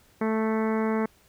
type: harmonic tone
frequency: 220 Hz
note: A3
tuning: in tune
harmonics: 1 / 2 / 3 / 4 / 5 / 6 / 7 / 8 / 9 / 10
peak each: -25 / -28 / -36 / -35 / -37 / -40 / -42 / -44 / -42 / -45 dBFS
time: 0.21-1.06 s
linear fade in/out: 5 ms
effects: pink hiss -60 dBFS RMS until 1.28 s